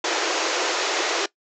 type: band-pass noise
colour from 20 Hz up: pink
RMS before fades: -24 dBFS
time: 0.04-1.26 s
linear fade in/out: 5 ms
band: 320 to 7200 Hz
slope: 96 dB/octave
effects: noise-tail reverb RT60 0.1 s tail -19 dB re dry